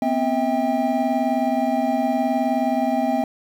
triangle tone cluster, 243.6 / 262.8 / 646 / 795 Hz, B3 / C4 / E5 / G5, -24 / +8 / -35 / +24 cents, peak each -22 dBFS, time 0.02-3.24 s, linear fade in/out 2 ms, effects 8-bit

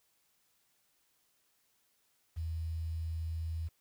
sine tone with quantisation, 81.4 Hz, E2, 21 cents flat, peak -34 dBFS, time 2.36-3.69 s, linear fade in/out 20 ms, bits 10, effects white hiss -74 dBFS RMS until 3.8 s

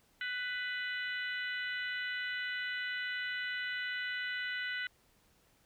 harmonic tone, 496.5 Hz, B4, 9 cents sharp, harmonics 3 / 4 / 5 / 6 / 7 / 8, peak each -38 / -39 / -50 / -44 / -54 / -50 dBFS, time 0.21-4.87 s, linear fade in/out 2 ms, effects pink hiss -69 dBFS RMS until 5.65 s

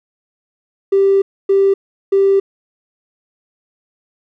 triangle tone bursts at uneven times, 392 Hz, G4, in tune, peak -5 dBFS, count 3, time 0.92-1.22 / 1.49-1.74 / 2.12-2.4 s, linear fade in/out 10 ms, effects tanh soft clip ceiling -6 dBFS

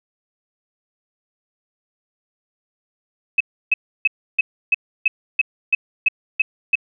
sine tone bursts, 2572 Hz, E7, 43 cents flat, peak -11 dBFS, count 11, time 3.38-6.755 s, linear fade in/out 5 ms, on 25 ms, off 310 ms, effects none

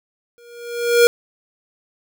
square tone with exponential growth, 474.9 Hz, A#4, 32 cents sharp, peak -7 dBFS, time 0.38-1.07 s, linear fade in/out 0 ms, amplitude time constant 150 ms, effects none

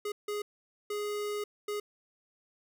square tone bursts at uneven times, 415.3 Hz, G#4, in tune, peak -33 dBFS, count 4, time 0.05-0.12 / 0.28-0.42 / 0.9-1.44 / 1.68-1.8 s, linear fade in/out 5 ms, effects none

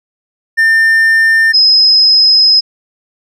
triangle / sine tone pair in turn, 1800 / 5091 Hz, A6 / D#8, +39 / +39 cents, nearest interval octave + tritone, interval 1800 cents, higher second, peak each -4 dBFS, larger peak neither, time 0.57-1.53 / 1.53-2.61 s, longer second, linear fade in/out 20 ms, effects none

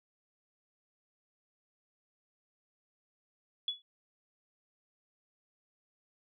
sine tone with exponential decay, 3404 Hz, G#7, 42 cents sharp, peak -27 dBFS, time 3.68-3.82 s, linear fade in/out 2 ms, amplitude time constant 30 ms, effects none

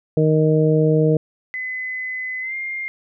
harmonic tone, 155.56 Hz, D#3, in tune, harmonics 1 / 2 / 3 / 4, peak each -16 / -21 / -17 / -25 dBFS, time 0.17-1.17 s, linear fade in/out 2 ms
sine tone with pitch glide, 2025 to 2115 Hz, B6 to C7, +43 to +18 cents, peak -24 dBFS, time 1.54-2.88 s, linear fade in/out 0 ms, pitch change +75 cents, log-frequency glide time 2.41-2.55 s
effects none

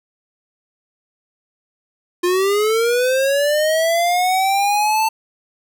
square linear sweep, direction up, 349.2 to 891 Hz, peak -15 dBFS, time 2.23-5.09 s, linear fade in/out 10 ms, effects none

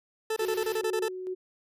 40% pulse tone bursts, 440 Hz, A4, in tune, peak -26 dBFS, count 9, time 0.3-1.084 s, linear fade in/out 5 ms, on 64 ms, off 26 ms
white band-stop noise, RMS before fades -43 dBFS, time 0.37-0.82 s, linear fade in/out 50 ms, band 5700 to 12000 Hz, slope 48 dB/octave
sine tone with tremolo, 370 Hz, F#4, in tune, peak -30 dBFS, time 0.4-1.35 s, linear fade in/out 20 ms, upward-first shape square, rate 2.3 Hz, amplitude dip 40%
effects resampled to 32000 Hz

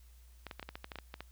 clicks, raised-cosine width 0.3 ms, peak -26 dBFS, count 12, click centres 0.467 / 0.512 / 0.596 / 0.628 / 0.69 / 0.755 / 0.844 / 0.918 / 0.957 / 0.987 / 1.141 / 1.206 s, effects added 60 Hz sine -55 dBFS peak until 1.31 s + white hiss -68 dBFS RMS until 1.31 s

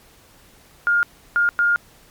sine tone bursts at uneven times, 1415 Hz, F6, 22 cents sharp, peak -14 dBFS, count 3, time 0.87-1.03 / 1.36-1.49 / 1.59-1.76 s, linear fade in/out 0 ms, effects pink hiss -51 dBFS RMS until 2.1 s + MP3 96 kbps

